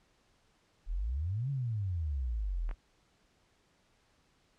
sine exponential two-way sweep, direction up then down, 36.17 to 142.8 to 36.17 Hz, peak -31 dBFS, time 0.86-2.75 s, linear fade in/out 50 ms, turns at 1.5 s
clicks, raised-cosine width 0.5 ms, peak -35 / -31 dBFS, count 2, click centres 2.692 / 2.712 s
effects pink hiss -70 dBFS RMS until 4.58 s + low-pass 7000 Hz 12 dB/octave

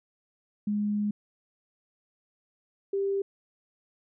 sine tone pair in turn, 207.7 / 394.5 Hz, G#3 / G4, 0 / +11 cents, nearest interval major seventh, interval 1111 cents, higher second, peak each -25 dBFS, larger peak neither, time 0.67-1.11 / 2.93-3.22 s, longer first, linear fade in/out 5 ms, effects none

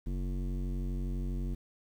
square tone with low-pass filter, 46.15 Hz, F#1, 4 cents flat, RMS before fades -34 dBFS, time 0.06-1.55 s, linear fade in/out 10 ms, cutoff 280 Hz, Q 1.7, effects 10-bit

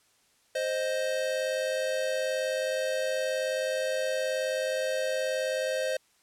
square tone pair together, 523.3 / 622.3 Hz, C5 / D#5, 0 / 0 cents, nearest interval minor third, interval 300 cents, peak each -30 / -32 dBFS, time 0.55-5.97 s, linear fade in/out 5 ms, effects white hiss -66 dBFS RMS until 6.22 s + low-pass 10000 Hz 12 dB/octave

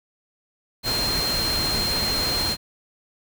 sine tone in noise, 4186 Hz, C8, in tune, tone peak -23 dBFS, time 0.83-2.57 s, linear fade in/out 50 ms, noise pink, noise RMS -27 dBFS, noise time 0.83-2.57 s, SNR +1 dB, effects none

